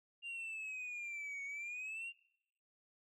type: exponential two-way sweep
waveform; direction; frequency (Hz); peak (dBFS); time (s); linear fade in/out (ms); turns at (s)
sine; down then up; 2800 to 2217 to 2800; -39; 0.22-2.13; 50; 1.44
effects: noise-tail reverb RT60 0.8 s tail -24 dB re dry + tanh soft clip ceiling -41 dBFS